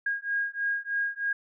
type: beating tone pair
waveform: sine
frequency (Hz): 1630 / 1633.2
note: G#6 / G#6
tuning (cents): -33 / -29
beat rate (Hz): 3.2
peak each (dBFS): -30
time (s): 0.06-1.33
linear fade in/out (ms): 5
effects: none